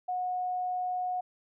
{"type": "tone", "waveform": "sine", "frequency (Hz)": 729, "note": "F#5", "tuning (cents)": -26, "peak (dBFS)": -29, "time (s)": [0.08, 1.21], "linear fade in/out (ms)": 10, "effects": []}